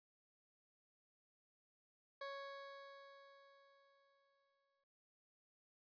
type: tone with exponential decay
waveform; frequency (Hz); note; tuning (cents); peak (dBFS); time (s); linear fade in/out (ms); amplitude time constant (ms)
20% pulse; 554.4; C#5; 0; -40; 2.21-4.84; 5; 570
effects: noise-tail reverb RT60 0.6 s tail -24 dB re dry + resampled to 11025 Hz